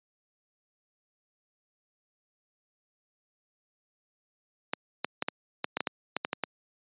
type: clicks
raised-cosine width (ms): 0.3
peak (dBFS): -12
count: 12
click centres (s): 4.735 / 5.046 / 5.224 / 5.285 / 5.644 / 5.77 / 5.806 / 5.872 / 6.166 / 6.249 / 6.331 / 6.437
effects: high-pass 200 Hz 12 dB/octave + resampled to 8000 Hz